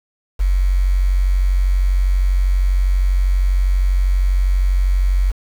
sine tone with quantisation, 46.25 Hz, F#1, in tune, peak -12 dBFS, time 0.39-5.32 s, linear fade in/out 20 ms, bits 6, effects none

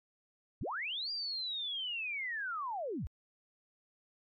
sine linear two-way sweep, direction up then down, 36.71 to 4830 to 36.71 Hz, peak -35 dBFS, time 0.61-3.07 s, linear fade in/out 0 ms, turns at 1.11 s, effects MP3 64 kbps

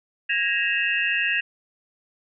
sine tone cluster, 1648 / 1877 / 2586 / 2771 Hz, G#6 / A#6 / E7 / F7, -14 / +11 / -34 / -14 cents, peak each -26 dBFS, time 0.29-1.41 s, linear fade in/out 10 ms, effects none

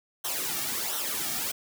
white noise with flanger, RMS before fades -31 dBFS, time 0.24-1.52 s, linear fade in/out 10 ms, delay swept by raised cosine 0.42 to 2.02 ms, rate 1.4 Hz, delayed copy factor -0.7, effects none

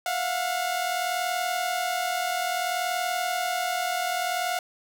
sawtooth tone pair together, 682.4 / 723 Hz, F5 / F#5, -40 / -40 cents, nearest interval minor second, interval 100 cents, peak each -27 / -23 dBFS, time 0.06-4.59 s, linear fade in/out 2 ms, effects none

